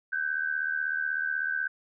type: tone pair together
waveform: sine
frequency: 1523 / 1599.2 Hz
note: F#6 / G6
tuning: +50 / +34 cents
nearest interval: minor second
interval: 84 cents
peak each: -29 / -31 dBFS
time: 0.12-1.68 s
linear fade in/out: 10 ms
effects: none